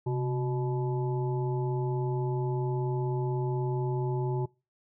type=harmonic tone with a mistuned harmonic; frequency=123.47 Hz; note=B2; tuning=in tune; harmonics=1 / 3 / 5 / 7 / 8; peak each=-28 / -32 / -46 / -39 / -50 dBFS; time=0.06-4.46 s; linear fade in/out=10 ms; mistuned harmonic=1; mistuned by=+110 cents; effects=noise-tail reverb RT60 0.3 s tail -25 dB re dry